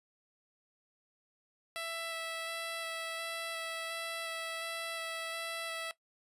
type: tone with vibrato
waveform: 10% pulse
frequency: 660 Hz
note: E5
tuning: 2 cents sharp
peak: -29 dBFS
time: 1.76-5.91 s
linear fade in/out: 0 ms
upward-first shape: square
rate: 1.4 Hz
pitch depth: 8 cents each way
effects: noise-tail reverb RT60 0.1 s tail -17 dB re dry + resampled to 32000 Hz